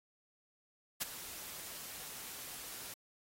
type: noise with ADSR envelope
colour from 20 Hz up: white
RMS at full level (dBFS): -33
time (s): 1-2.94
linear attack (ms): 20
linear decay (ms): 19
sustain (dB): -14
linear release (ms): 3
effects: AAC 48 kbps